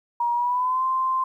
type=tone with pitch glide; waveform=sine; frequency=951 to 1043.1 Hz; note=A#5 to C6; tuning=+34 to -6 cents; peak=-20 dBFS; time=0.2-1.24 s; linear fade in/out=5 ms; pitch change=+160 cents; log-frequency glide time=0.33-0.84 s; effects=10-bit